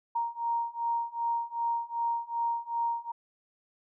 sine beating tone pair, 932.3 / 934.9 Hz, A#5 / A#5, 0 / +5 cents, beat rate 2.6 Hz, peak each -32 / -31 dBFS, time 0.15-3.12 s, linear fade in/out 10 ms, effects none

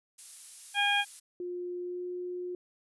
violet noise, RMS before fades -42 dBFS, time 0.18-1.2 s, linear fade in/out 10 ms
harmonic tone, 813 Hz, G#5, 37 cents flat, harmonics 1 / 2 / 3 / 4, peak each -30 / -30 / -30 / -30 dBFS, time 0.74-1.05 s, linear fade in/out 50 ms
sine tone with pitch glide, 355.5 to 358.4 Hz, F4 to F4, +31 to +45 cents, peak -34 dBFS, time 1.4-2.55 s, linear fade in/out 2 ms, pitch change +14 cents, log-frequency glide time 1.81-2.04 s
effects resampled to 24000 Hz

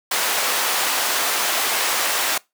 pink high-pass noise, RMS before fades -21 dBFS, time 0.11-2.38 s, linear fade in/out 5 ms, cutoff 730 Hz, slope 12 dB/octave, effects noise-tail reverb RT60 0.2 s tail -23 dB re dry

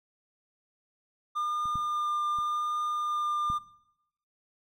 triangle tone with vibrato, 1205 Hz, D6, 44 cents sharp, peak -26 dBFS, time 1.35-3.59 s, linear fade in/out 20 ms, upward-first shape triangle, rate 0.86 Hz, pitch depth 9 cents each way
clicks, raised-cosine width 5 ms, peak -35 / -26 / -36 / -26 dBFS, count 4, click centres 1.656 / 1.756 / 2.387 / 3.501 s
effects noise-tail reverb RT60 0.8 s tail -17 dB re dry

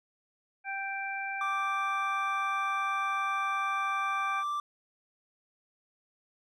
harmonic tone, 784 Hz, G5, in tune, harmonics 1 / 2 / 3, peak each -37 / -37 / -37 dBFS, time 0.64-4.44 s, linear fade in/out 50 ms
triangle tone, 1174.7 Hz, D6, in tune, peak -28 dBFS, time 1.41-4.6 s, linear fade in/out 2 ms
effects none

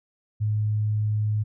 sine tone, 106.4 Hz, G#2, 42 cents sharp, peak -21 dBFS, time 0.4-1.44 s, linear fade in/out 20 ms, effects none

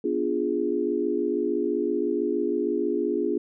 sine chord, B diminished seventh, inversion none, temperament equal, 246.9 / 293.7 / 349.2 / 415.3 Hz, B3 / D4 / F4 / Ab4, 0 / 0 / 0 / 0 cents, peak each -31 / -29 / -27 / -27 dBFS, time 0.04-3.38 s, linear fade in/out 5 ms, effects none

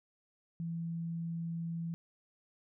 sine tone, 166.9 Hz, E3, 22 cents sharp, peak -35 dBFS, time 0.6-1.94 s, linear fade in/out 0 ms, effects none

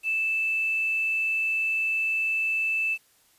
sine tone with quantisation, 2637 Hz, E7, in tune, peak -23 dBFS, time 0.03-2.98 s, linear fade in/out 50 ms, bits 8, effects white hiss -62 dBFS RMS until 3.38 s + resampled to 32000 Hz

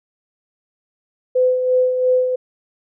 sine tone with tremolo, 507 Hz, B4, 45 cents sharp, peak -11 dBFS, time 1.35-2.36 s, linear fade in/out 10 ms, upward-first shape sine, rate 2.9 Hz, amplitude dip 50%, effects none

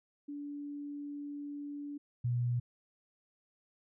sine tone pair in turn, 288.8 / 121.43 Hz, D4 / B2, -29 / -29 cents, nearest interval octave + minor third, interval 1500 cents, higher first, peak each -39 / -29 dBFS, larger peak second, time 0.28-1.98 / 2.24-2.6 s, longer first, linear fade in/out 10 ms, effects none

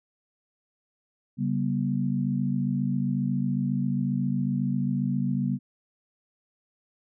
sine tone cluster, 138.5 / 193 / 240.7 Hz, C#3 / G3 / B3, -1 / -27 / -44 cents, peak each -28 dBFS, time 1.37-5.59 s, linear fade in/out 50 ms, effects none

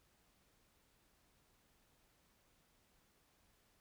silence, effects pink hiss -74 dBFS RMS until 3.8 s

